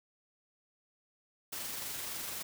white noise with amplitude modulation, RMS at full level -39 dBFS, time 1.52-2.43 s, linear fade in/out 10 ms, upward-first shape sine, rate 23.8 Hz, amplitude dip 25%, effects none

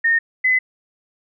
sine tone pair in turn, 1836 / 2022 Hz, A#6 / B6, -27 / +40 cents, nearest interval major second, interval 167 cents, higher second, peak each -13 dBFS, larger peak neither, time 0.04-0.19 / 0.44-0.59 s, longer neither, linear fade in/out 10 ms, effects none

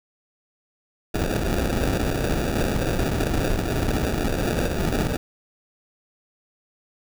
pink noise with sample-and-hold, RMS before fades -23 dBFS, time 1.14-5.17 s, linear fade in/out 5 ms, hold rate 1050 Hz, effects none

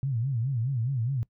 sine tone with vibrato, 125 Hz, B2, 21 cents sharp, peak -25 dBFS, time 0.03-1.23 s, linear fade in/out 0 ms, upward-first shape sine, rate 4.8 Hz, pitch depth 200 cents each way, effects noise-tail reverb RT60 0.1 s tail -21 dB re dry

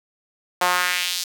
sawtooth tone with high-pass filter sweep, 179.3 Hz, F3, 46 cents sharp, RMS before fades -22 dBFS, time 0.61-1.24 s, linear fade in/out 5 ms, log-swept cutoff 780 to 5000 Hz, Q 1.7, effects 7-bit

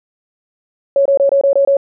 sine tone bursts, 555 Hz, C#5, 2 cents sharp, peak -8 dBFS, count 7, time 0.96-1.769 s, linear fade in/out 2 ms, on 95 ms, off 24 ms, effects none

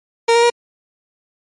30% pulse tone with pitch steps, 463.4 / 469.6 / 475.9 Hz, A#4 / A#4 / A#4, -10 / +13 / +36 cents, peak -7 dBFS, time 0.28-0.502 s, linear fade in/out 10 ms, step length 74 ms, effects low-pass 8000 Hz 12 dB/octave + MP3 48 kbps

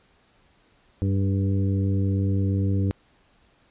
harmonic tone with a mistuned harmonic, 97.4 Hz, G2, 11 cents flat, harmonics 1 / 2 / 3 / 4 / 5, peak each -21 / -28 / -30 / -37 / -38 dBFS, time 1.02-2.91 s, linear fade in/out 0 ms, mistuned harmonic 4, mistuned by +26 cents, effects pink hiss -61 dBFS RMS until 3.7 s + resampled to 8000 Hz

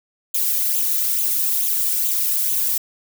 violet noise with flanger, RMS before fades -20 dBFS, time 0.34-2.78 s, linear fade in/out 5 ms, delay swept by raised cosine 0.28 to 1.68 ms, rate 2.3 Hz, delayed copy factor +0.65, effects none

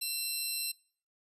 15% pulse tone pair together, 2700 / 4087 Hz, E7 / C8, +41 / -41 cents, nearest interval perfect fifth, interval 718 cents, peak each -33 / -27 dBFS, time 0.01-0.72 s, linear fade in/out 10 ms, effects noise-tail reverb RT60 0.5 s tail -23 dB re dry + resampled to 32000 Hz

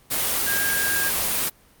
sine tone in noise, 1618 Hz, G#6, 46 cents flat, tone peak -24 dBFS, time 0.46-1.1 s, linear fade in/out 20 ms, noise white, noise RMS -23 dBFS, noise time 0.1-1.5 s, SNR -4 dB, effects pink hiss -55 dBFS RMS until 1.8 s + Opus 32 kbps

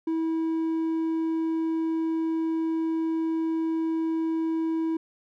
sine tone with hard clipping, 324.3 Hz, E4, 28 cents flat, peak -25 dBFS, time 0.07-4.97 s, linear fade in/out 5 ms, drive 3 dB, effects none

